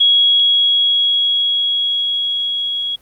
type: tone with level ramp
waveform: sine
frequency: 3322 Hz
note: G#7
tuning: in tune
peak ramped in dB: -8 to -18 dBFS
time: 0-2.96 s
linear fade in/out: 10 ms
effects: pink hiss -52 dBFS RMS until 3.01 s + Opus 48 kbps